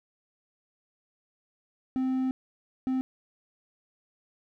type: tone bursts at uneven times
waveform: triangle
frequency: 260 Hz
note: C4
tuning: 11 cents flat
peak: -23 dBFS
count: 2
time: 1.96-2.31 / 2.87-3.01 s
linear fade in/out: 0 ms
effects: none